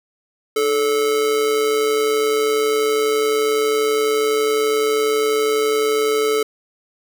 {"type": "tone with amplitude modulation", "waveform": "square", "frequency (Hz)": 434.8, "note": "A4", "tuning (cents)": -21, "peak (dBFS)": -14, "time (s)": [0.56, 6.43], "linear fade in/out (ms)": 5, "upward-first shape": "sine", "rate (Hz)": 132, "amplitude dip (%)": 50, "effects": []}